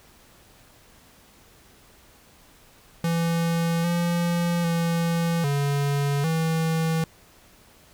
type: tone with pitch steps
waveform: square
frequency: 167.5 / 172 / 168.1 / 141.9 / 162.1 Hz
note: E3 / F3 / E3 / C#3 / E3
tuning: +28 / -26 / +34 / +41 / -29 cents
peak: -22 dBFS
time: 3.04-7.04 s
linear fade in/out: 2 ms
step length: 800 ms
effects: pink hiss -54 dBFS RMS until 7.93 s